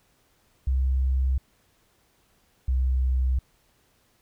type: tone pair in turn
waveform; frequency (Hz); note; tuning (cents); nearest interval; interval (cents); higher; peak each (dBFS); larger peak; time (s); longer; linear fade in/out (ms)
sine; 65.41 / 64.17; C2 / C2; 0 / -33; unison; 33; first; -20; neither; 0.67-1.38 / 2.68-3.39; neither; 5
effects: pink hiss -65 dBFS RMS until 4.21 s